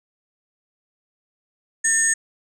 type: tone cluster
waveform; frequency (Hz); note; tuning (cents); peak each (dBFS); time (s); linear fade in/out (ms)
sine; 1803 / 6650 / 8260; A6 / G#8 / C9; +42 / +1 / -23; -20; 1.84-2.14; 10
effects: tanh soft clip ceiling -8 dBFS